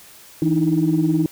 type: tone cluster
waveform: sine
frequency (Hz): 162.4 / 303.2 / 322.3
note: E3 / D#4 / E4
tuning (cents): -26 / -45 / -39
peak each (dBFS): -19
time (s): 0.42-1.26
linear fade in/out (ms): 2
effects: tanh soft clip ceiling -7 dBFS + white hiss -45 dBFS RMS until 1.31 s